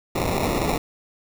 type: noise with sample-and-hold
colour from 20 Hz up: white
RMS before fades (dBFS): -23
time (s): 0.15-0.78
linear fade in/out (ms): 5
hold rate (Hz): 1575
effects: none